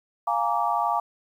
sine chord, Bb dominant seventh, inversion second, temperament equal with one note detuned, 698.5 / 830.6 / 932.3 / 1159.2 Hz, F5 / Ab5 / Bb5 / D6, 0 / 0 / 0 / -23 cents, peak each -27 dBFS, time 0.27-1 s, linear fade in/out 5 ms, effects 9-bit

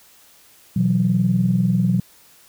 sine chord, B suspended fourth, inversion none, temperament equal, 123.47 / 164.81 / 185 Hz, B2 / E3 / F#3, 0 / 0 / 0 cents, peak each -20 / -21 / -17 dBFS, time 0.76-2 s, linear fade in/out 5 ms, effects tanh soft clip ceiling -6 dBFS + white hiss -51 dBFS RMS until 2.48 s

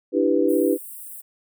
sine chord, E minor seventh, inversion third, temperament equal, 293.7 / 329.6 / 392 / 493.9 Hz, D4 / E4 / G4 / B4, 0 / 0 / 0 / 0 cents, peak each -22 dBFS, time 0.12-0.78 s, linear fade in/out 50 ms
white high-pass noise, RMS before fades -38 dBFS, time 0.48-1.22 s, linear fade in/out 20 ms, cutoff 8200 Hz, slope 96 dB/octave
effects none

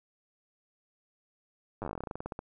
slowing click train, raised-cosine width 1 ms, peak -23 dBFS, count 20, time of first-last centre 1.82-2.391 s, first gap 9 ms, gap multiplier 1.12, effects none

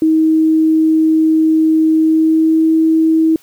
sine tone with pitch glide, 317.1 to 320.8 Hz, D#4 to E4, +33 to -47 cents, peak -8 dBFS, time 0.02-3.36 s, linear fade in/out 2 ms, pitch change +20 cents, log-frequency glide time 1.97-2.7 s, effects white hiss -48 dBFS RMS until 3.42 s

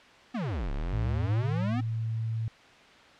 square exponential two-way sweep, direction down then up, 265.6 to 32.63 to 265.6 Hz, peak -30 dBFS, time 0.34-1.81 s, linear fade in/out 10 ms, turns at 0.72 s
sine tone with pitch glide, 110.5 to 112.37 Hz, A2 to A2, +8 to +37 cents, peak -28 dBFS, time 0.93-2.48 s, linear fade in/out 0 ms, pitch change +29 cents, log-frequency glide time 1.38-1.7 s
effects white hiss -53 dBFS RMS until 3.19 s + low-pass 3000 Hz 12 dB/octave

